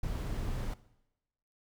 brown noise, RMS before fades -35 dBFS, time 0.03-0.74 s, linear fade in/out 5 ms, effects noise-tail reverb RT60 0.9 s tail -18 dB re dry

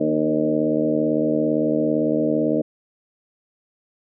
harmonic tone with a mistuned harmonic, 77.78 Hz, D#2, in tune, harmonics 2 / 3 / 4 / 5 / 6 / 7 / 8, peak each -31 / -25 / -21 / -33 / -25 / -26 / -26 dBFS, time 0-2.62 s, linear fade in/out 10 ms, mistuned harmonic 4, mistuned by -29 cents, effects none

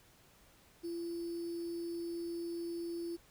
sine tone with sample-and-hold, 340 Hz, F4, 46 cents flat, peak -37 dBFS, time 0.83-3.17 s, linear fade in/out 20 ms, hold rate 4900 Hz, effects pink hiss -64 dBFS RMS until 3.3 s

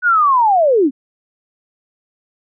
sine linear sweep, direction down, 1495 to 242.8 Hz, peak -9 dBFS, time 0.02-0.91 s, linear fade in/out 50 ms, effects none

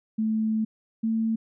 sine tone pair in turn, 219.1 / 223.7 Hz, A3 / A3, -7 / +29 cents, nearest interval unison, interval 36 cents, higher second, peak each -22 / -22 dBFS, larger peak neither, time 0.18-0.65 / 1.03-1.36 s, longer first, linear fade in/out 10 ms, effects none

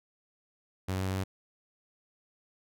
sawtooth tone with pitch steps, 94 / 94.6 / 95.2 Hz, F#2 / F#2 / F#2, +28 / +39 / +50 cents, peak -26 dBFS, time 0.88-1.24 s, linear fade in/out 10 ms, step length 120 ms, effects none

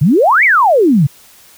sine exponential two-way sweep, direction up then down, 127.9 to 2349 to 127.9 Hz, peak -6 dBFS, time 0.01-1.07 s, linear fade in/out 10 ms, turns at 0.44 s, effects white hiss -43 dBFS RMS until 1.57 s

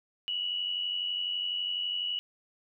sine tone pair together, 2845 / 2937 Hz, F7 / F#7, +31 / -13 cents, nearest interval minor second, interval 56 cents, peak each -39 / -30 dBFS, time 0.28-2.19 s, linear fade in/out 0 ms, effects none

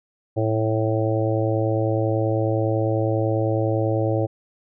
harmonic tone with a mistuned harmonic, 110 Hz, A2, in tune, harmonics 1 / 3 / 4 / 5 / 6 / 7, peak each -22 / -25 / -28 / -25 / -32 / -32 dBFS, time 0.36-4.27 s, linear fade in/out 20 ms, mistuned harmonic 1, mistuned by +28 cents, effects none

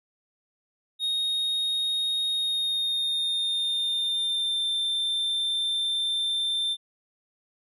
triangle tone with pitch glide, 3729 to 3571 Hz, A#7 to A7, 0 to +25 cents, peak -23 dBFS, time 0.99-6.77 s, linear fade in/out 50 ms, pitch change -75 cents, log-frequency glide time 2.32-4.66 s, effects none

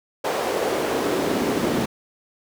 brown noise with high-pass filter sweep, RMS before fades -23 dBFS, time 0.24-1.86 s, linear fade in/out 10 ms, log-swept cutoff 550 to 250 Hz, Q 1.9, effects none

